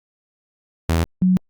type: tone pair in turn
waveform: sawtooth / sine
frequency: 82.41 / 184.15 Hz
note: E2 / F#3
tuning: 0 / -8 cents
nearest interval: octave + major second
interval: 1392 cents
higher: second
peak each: -12 dBFS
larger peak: neither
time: 0.89-1.04 / 1.22-1.37 s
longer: neither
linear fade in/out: 0 ms
effects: Opus 48 kbps